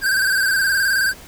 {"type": "tone with vibrato", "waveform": "square", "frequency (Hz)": 1568, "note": "G6", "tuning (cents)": 0, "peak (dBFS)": -16, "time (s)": [0.01, 1.14], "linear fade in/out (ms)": 50, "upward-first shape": "square", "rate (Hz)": 19, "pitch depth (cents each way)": 46, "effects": ["pink hiss -41 dBFS RMS until 1.27 s"]}